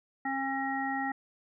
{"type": "harmonic tone", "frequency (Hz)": 270, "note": "C#4", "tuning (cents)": -45, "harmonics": [1, 3, 5, 7], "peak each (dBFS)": [-35, -33, -42, -35], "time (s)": [0.25, 1.12], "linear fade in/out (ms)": 5, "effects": []}